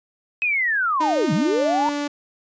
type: linear two-way sweep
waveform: sine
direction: down then up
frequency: 2567 to 140 to 938 Hz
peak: -18 dBFS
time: 0.42-1.89 s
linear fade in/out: 0 ms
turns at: 1.33 s
type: tone with pitch glide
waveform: sawtooth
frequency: 307.4 to 290.1 Hz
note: D#4 to D4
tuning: -21 to -21 cents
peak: -19 dBFS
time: 1-2.08 s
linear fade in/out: 10 ms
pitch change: -100 cents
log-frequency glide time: 1.34-1.73 s
effects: resampled to 16000 Hz